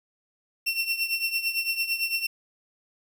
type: tone with tremolo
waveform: 30% pulse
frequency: 2713 Hz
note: E7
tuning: 49 cents sharp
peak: -19 dBFS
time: 0.66-2.27 s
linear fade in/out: 10 ms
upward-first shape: triangle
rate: 8.9 Hz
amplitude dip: 80%
effects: 10-bit